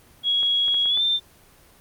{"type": "tone with pitch glide", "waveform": "sine", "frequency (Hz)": [3322, 3581], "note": ["G#7", "A7"], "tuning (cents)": [0, 30], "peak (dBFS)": -18, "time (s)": [0.23, 1.2], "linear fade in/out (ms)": 50, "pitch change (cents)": 130, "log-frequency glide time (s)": [0.88, 1.02]}
{"type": "clicks", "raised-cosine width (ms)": 0.5, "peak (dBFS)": -24, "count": 5, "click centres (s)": [0.431, 0.682, 0.744, 0.857, 0.974]}
{"effects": ["pink hiss -53 dBFS RMS until 1.8 s", "Opus 24 kbps"]}